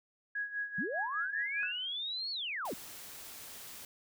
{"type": "tone with tremolo", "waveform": "sine", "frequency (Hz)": 1661.2, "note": "G#6", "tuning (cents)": 0, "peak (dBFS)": -32, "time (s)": [0.35, 1.72], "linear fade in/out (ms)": 5, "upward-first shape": "sine", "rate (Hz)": 5, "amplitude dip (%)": 75}
{"type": "linear two-way sweep", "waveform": "sine", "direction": "up then down", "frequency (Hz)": [155.56, 4435, 155.56], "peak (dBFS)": -35, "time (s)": [0.78, 2.74], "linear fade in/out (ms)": 5, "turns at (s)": 2.31}
{"type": "tone with exponential decay", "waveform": "sine", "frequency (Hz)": 1480, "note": "F#6", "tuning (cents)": 0, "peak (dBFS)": -35, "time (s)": [1.63, 1.97], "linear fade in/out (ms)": 0, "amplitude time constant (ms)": 73}
{"type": "noise", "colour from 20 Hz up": "white", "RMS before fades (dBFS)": -48, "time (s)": [2.65, 3.85], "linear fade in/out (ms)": 2}
{"effects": []}